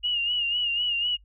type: tone with vibrato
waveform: sine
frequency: 2862 Hz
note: F7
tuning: 42 cents sharp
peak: -23 dBFS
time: 0.03-1.17 s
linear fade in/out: 20 ms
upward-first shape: sine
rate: 4 Hz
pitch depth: 57 cents each way
effects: noise-tail reverb RT60 0.1 s tail -22 dB re dry + added 50 Hz sine -52 dBFS peak until 1.24 s